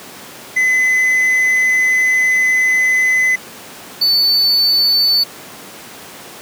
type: tone pair in turn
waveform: triangle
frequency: 2023 / 4497 Hz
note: B6 / C#8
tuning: +41 / +24 cents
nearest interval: octave + major second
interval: 1383 cents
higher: second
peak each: -9 / -9 dBFS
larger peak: neither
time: 0.56-3.36 / 4.01-5.24 s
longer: first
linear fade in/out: 10 ms
effects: pink hiss -34 dBFS RMS until 6.41 s + high-pass 200 Hz 12 dB/octave